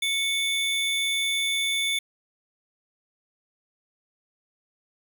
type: tone pair together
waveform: square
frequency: 2217 / 3519 Hz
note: C#7 / A7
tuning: 0 / 0 cents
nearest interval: minor sixth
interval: 800 cents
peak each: -28 / -26 dBFS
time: 0.02-1.99 s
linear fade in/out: 5 ms
effects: none